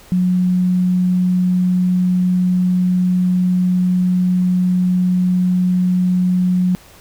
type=tone; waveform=sine; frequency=181.5 Hz; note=F#3; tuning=33 cents flat; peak=-12 dBFS; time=0.12-6.75 s; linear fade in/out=0 ms; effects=pink hiss -44 dBFS RMS until 7 s